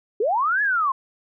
sine linear two-way sweep, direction up then down, 381.3 to 1727 to 1030 Hz, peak -18 dBFS, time 0.2-0.92 s, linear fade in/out 5 ms, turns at 0.62 s, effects none

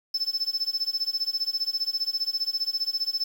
triangle tone with tremolo, 5260 Hz, E8, 5 cents flat, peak -20 dBFS, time 0.14-3.24 s, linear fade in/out 5 ms, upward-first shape sine, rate 15 Hz, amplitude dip 95%, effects tanh soft clip ceiling -16 dBFS + 8-bit

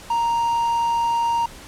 triangle tone with quantisation, 932.3 Hz, A#5, in tune, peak -16 dBFS, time 0.1-1.46 s, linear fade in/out 5 ms, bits 7, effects pink hiss -41 dBFS RMS until 1.67 s + low-pass 11000 Hz 12 dB/octave

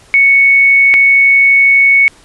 sine tone pair in turn, 2217 / 2217 Hz, C#7 / C#7, 0 / 0 cents, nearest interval unison, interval 0 cents, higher neither, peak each -4 dBFS, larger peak neither, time 0.14-0.94 / 0.94-2.08 s, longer second, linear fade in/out 0 ms, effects pink hiss -43 dBFS RMS until 2.24 s + resampled to 24000 Hz

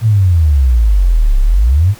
sine exponential two-way sweep, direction down then up, 116.54 to 32.7 to 110 Hz, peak -6 dBFS, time 0.01-1.95 s, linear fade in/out 50 ms, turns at 1.4 s, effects pink hiss -38 dBFS RMS until 1.99 s

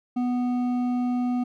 triangle tone with hard clipping, 246.9 Hz, B3, in tune, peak -24 dBFS, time 0.16-1.44 s, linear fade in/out 10 ms, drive 11 dB, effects none

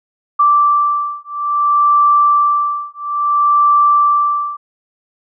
sine beating tone pair, 1170 / 1170.59 Hz, D6 / D6, -7 / -6 cents, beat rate 0.59 Hz, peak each -13 / -13 dBFS, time 0.39-4.57 s, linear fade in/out 10 ms, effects none

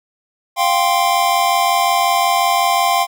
square chord, F suspended second, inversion none, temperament equal, 698.5 / 784 / 1046.5 Hz, F5 / G5 / C6, 0 / 0 / 0 cents, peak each -18 dBFS, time 0.56-3.07 s, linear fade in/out 50 ms, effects none

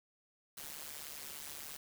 white noise with amplitude modulation, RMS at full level -43 dBFS, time 0.57-1.77 s, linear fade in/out 5 ms, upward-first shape sine, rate 147 Hz, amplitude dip 90%, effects none

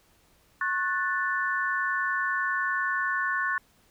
sine chord, F# minor, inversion second, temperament equal with one note detuned, 1090.3 / 1480 / 1760 Hz, C#6 / F#6 / A6, -29 / 0 / 0 cents, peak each -30 / -29 / -29 dBFS, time 0.61-3.58 s, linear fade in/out 2 ms, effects pink hiss -63 dBFS RMS until 3.9 s

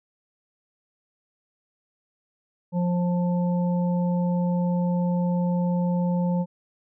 harmonic tone, 176.6 Hz, F3, 20 cents sharp, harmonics 1 / 3 / 5, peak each -21 / -31 / -35 dBFS, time 2.72-6.46 s, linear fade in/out 50 ms, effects none

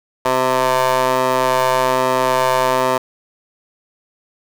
20% pulse ring-modulated tone, 129.1 Hz, C3, 23 cents flat, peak -6 dBFS, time 0.25-2.98 s, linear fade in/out 5 ms, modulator 774 Hz, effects none

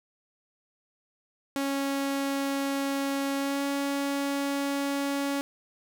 sawtooth tone with pitch glide, 276.3 to 280 Hz, C#4 to C#4, -6 to +18 cents, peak -23 dBFS, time 1.56-5.41 s, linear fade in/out 0 ms, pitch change +24 cents, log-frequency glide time 3.38-3.63 s, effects none

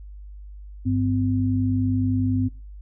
sine tone pair together, 100 / 256.2 Hz, G2 / C4, +35 / -36 cents, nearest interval octave + major third, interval 1629 cents, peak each -22 dBFS, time 0.85-2.49 s, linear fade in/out 20 ms, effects noise-tail reverb RT60 0.3 s tail -18 dB re dry + added 50 Hz sine -37 dBFS peak until 2.81 s

